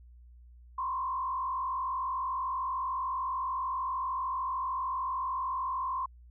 sine tone with frequency modulation, 1046.5 Hz, C6, in tune, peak -30 dBFS, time 0.78-6.06 s, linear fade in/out 5 ms, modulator 46.7 Hz, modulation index 1.1, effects added 60 Hz sine -51 dBFS peak until 6.3 s

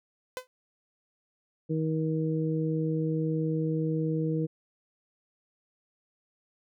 sawtooth tone with exponential decay, 508 Hz, B4, 49 cents sharp, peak -26 dBFS, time 0.37-0.47 s, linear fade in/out 0 ms, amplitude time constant 21 ms
harmonic tone, 158.5 Hz, D#3, 32 cents sharp, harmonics 1 / 2 / 3, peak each -28 / -31 / -33 dBFS, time 1.69-4.47 s, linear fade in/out 20 ms
effects none

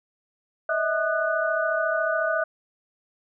sine tone cluster, 615 / 649 / 1221 / 1483 Hz, D#5 / E5 / D#6 / F#6, -20 / -27 / -33 / +4 cents, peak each -30 / -25 / -30 / -26 dBFS, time 0.69-2.44 s, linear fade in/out 5 ms, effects none

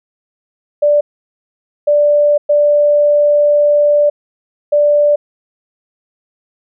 sine tone bursts at uneven times, 587.3 Hz, D5, in tune, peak -7 dBFS, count 4, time 0.82-1.01 / 1.87-2.38 / 2.49-4.1 / 4.72-5.16 s, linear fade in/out 10 ms, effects none

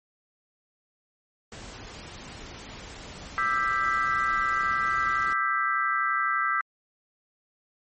pink noise, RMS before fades -42 dBFS, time 1.52-5.33 s, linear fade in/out 2 ms
sine chord, E minor seventh, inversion third, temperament just, 1186.7 / 1318.5 / 1582.2 / 1977.8 Hz, D6 / E6 / G6 / B6, +18 / 0 / +16 / +2 cents, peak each -30 / -26 / -29 / -30 dBFS, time 3.38-6.61 s, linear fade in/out 0 ms
effects MP3 32 kbps

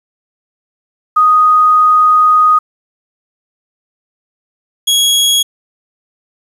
sine / sawtooth tone pair in turn, 1244.5 / 3322 Hz, D#6 / G#7, 0 / 0 cents, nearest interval octave + perfect fourth, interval 1700 cents, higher second, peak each -5 dBFS, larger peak neither, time 1.16-2.59 / 4.87-5.43 s, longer first, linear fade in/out 10 ms, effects resampled to 32000 Hz + 7-bit

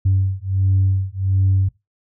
sine beating tone pair, 95.1 / 96.5 Hz, F#2 / G2, +48 / -27 cents, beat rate 1.4 Hz, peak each -17 dBFS, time 0.05-1.69 s, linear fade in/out 10 ms, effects noise-tail reverb RT60 0.2 s tail -19 dB re dry + tanh soft clip ceiling -9 dBFS

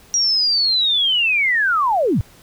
sine linear sweep, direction down, 5730 to 73.42 Hz, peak -14 dBFS, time 0.14-2.21 s, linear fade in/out 0 ms, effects pink hiss -48 dBFS RMS until 2.42 s

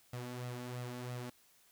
sawtooth tone with flanger, 123.47 Hz, B2, in tune, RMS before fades -43 dBFS, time 0.13-1.3 s, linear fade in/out 5 ms, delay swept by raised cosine 1.5 to 3.6 ms, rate 3 Hz, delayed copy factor +0.55, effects white hiss -67 dBFS RMS until 1.71 s

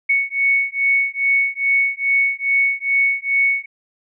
sine beating tone pair, 2217 / 2219.4 Hz, C#7 / C#7, 0 / +2 cents, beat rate 2.4 Hz, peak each -18 dBFS, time 0.09-3.66 s, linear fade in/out 10 ms, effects none

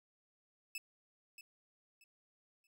sawtooth tone with echo, 2616 Hz, E7, 14 cents flat, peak -37 dBFS, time 0.75-0.78 s, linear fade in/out 2 ms, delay 630 ms, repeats 3, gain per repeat -11 dB, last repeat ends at 2.67 s, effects none

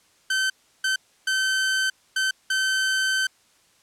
sawtooth tone bursts at uneven times, 1539 Hz, G6, 32 cents flat, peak -17 dBFS, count 5, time 0.3-0.5 / 0.84-0.96 / 1.27-1.9 / 2.16-2.31 / 2.5-3.27 s, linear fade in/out 5 ms, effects white hiss -60 dBFS RMS until 3.82 s + low-pass 9000 Hz 12 dB/octave

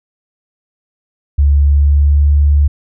sine tone with pitch glide, 71.3 to 72.55 Hz, C#2 to D2, +49 to -21 cents, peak -6 dBFS, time 1.38-2.68 s, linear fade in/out 10 ms, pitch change +30 cents, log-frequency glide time 1.52-2.28 s, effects none

